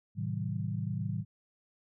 sine chord, A diminished seventh, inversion none, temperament just, 110 / 132 / 158.4 / 190.08 Hz, A2 / C3 / Eb3 / Gb3, 0 / +16 / +31 / +47 cents, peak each -35 / -39 / -37 / -38 dBFS, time 0.15-1.25 s, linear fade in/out 50 ms, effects none

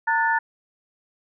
sine tone cluster, 911 / 1460 / 1755 Hz, A#5 / F#6 / A6, -40 / -24 / -5 cents, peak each -21 / -25 / -23 dBFS, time 0.07-0.39 s, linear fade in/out 10 ms, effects none

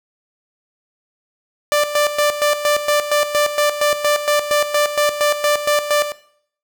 sawtooth tone with tremolo, 590 Hz, D5, 8 cents sharp, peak -9 dBFS, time 1.72-6.12 s, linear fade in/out 0 ms, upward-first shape square, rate 4.3 Hz, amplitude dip 70%, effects noise-tail reverb RT60 0.6 s tail -17 dB re dry

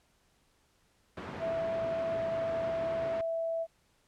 pink band-pass noise, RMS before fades -42 dBFS, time 1.17-3.21 s, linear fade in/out 2 ms, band 110 to 1900 Hz, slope 12 dB/octave
sine tone, 659.3 Hz, E5, in tune, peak -30 dBFS, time 1.39-3.67 s, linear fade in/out 50 ms
effects pink hiss -70 dBFS RMS until 4.07 s + low-pass 11000 Hz 12 dB/octave

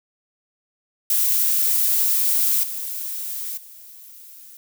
violet noise with level steps, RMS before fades -19 / -29 / -43 dBFS, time 1.1-4.57 s, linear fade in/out 2 ms, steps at 2.63 / 3.57 s, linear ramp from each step 5 ms, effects none

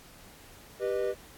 triangle chord, G augmented, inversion none, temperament just, 392 / 490 / 612.5 Hz, G4 / B4 / D#5, 0 / -14 / -27 cents, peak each -29 / -29 / -32 dBFS, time 0.79-1.15 s, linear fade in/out 50 ms, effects pink hiss -53 dBFS RMS until 1.37 s + AAC 64 kbps

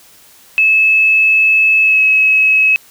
sine tone with pitch glide, 2600 to 2570 Hz, E7 to E7, -24 to -45 cents, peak -7 dBFS, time 0.58-2.76 s, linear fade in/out 0 ms, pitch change -21 cents, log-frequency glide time 1.82-2.01 s, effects white hiss -44 dBFS RMS until 2.9 s

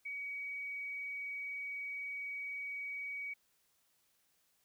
sine tone, 2261 Hz, C#7, 34 cents sharp, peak -39 dBFS, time 0.05-3.34 s, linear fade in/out 10 ms, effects white hiss -75 dBFS RMS until 4.64 s

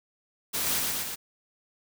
white noise with echo, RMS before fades -29 dBFS, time 0.53-0.8 s, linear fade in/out 20 ms, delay 120 ms, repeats 3, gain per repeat -2 dB, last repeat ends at 1.16 s, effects none

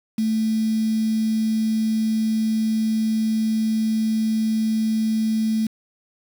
sine tone with quantisation, 220 Hz, A3, in tune, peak -18 dBFS, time 0.18-5.67 s, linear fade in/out 5 ms, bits 6, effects none

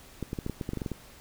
clicks, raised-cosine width 3 ms, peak -19 dBFS, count 12, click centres 0.227 / 0.331 / 0.388 / 0.464 / 0.497 / 0.612 / 0.691 / 0.734 / 0.773 / 0.818 / 0.862 / 0.917 s, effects pink hiss -52 dBFS RMS until 1.2 s

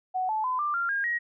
sine tone with pitch steps, 743 / 868.4 / 1015 / 1186.3 / 1386.5 / 1620.5 / 1894 Hz, F#5 / A5 / B5 / D6 / F6 / G#6 / A#6, +7 / -23 / +47 / +17 / -13 / -43 / +27 cents, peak -25 dBFS, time 0.14-1.19 s, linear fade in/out 20 ms, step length 150 ms, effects none

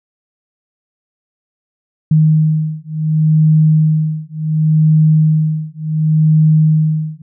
sine beating tone pair, 155.56 / 156.25 Hz, D#3 / D#3, 0 / +8 cents, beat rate 0.69 Hz, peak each -12 dBFS, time 2.11-7.22 s, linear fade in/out 5 ms, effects none

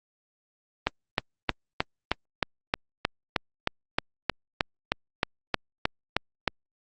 click train, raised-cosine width 0.3 ms, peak -6 dBFS, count 19, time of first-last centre 0.87-6.477 s, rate 3.21 Hz, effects Opus 32 kbps

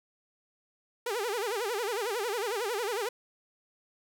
sawtooth tone with vibrato, 440 Hz, A4, in tune, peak -26 dBFS, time 1.06-3.09 s, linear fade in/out 5 ms, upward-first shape sine, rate 11 Hz, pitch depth 210 cents each way, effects none

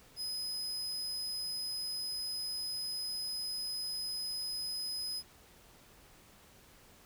40% pulse tone, 5040 Hz, D#8, 21 cents sharp, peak -35 dBFS, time 0.16-5.23 s, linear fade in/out 50 ms, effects pink hiss -60 dBFS RMS until 7.05 s

